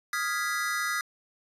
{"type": "chord", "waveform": "square", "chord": "F half-diminished seventh", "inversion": "third", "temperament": "equal", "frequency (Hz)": [1244.5, 1396.9, 1661.2, 1975.5], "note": ["Eb6", "F6", "Ab6", "Cb7"], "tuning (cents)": [0, 0, 0, 0], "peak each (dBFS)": [-34, -35, -34, -33], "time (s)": [0.13, 1.01], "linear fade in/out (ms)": 2, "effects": ["resampled to 32000 Hz"]}